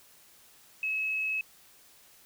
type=tone; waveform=sine; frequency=2577 Hz; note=E7; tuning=40 cents flat; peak=-28 dBFS; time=0.83-1.41 s; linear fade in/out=2 ms; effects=white hiss -58 dBFS RMS until 2.25 s